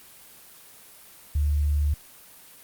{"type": "tone", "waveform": "sine", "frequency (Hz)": 73.42, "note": "D2", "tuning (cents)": 0, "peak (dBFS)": -20, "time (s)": [1.35, 1.94], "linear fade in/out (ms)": 5, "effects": ["white hiss -49 dBFS RMS until 2.63 s", "Opus 24 kbps"]}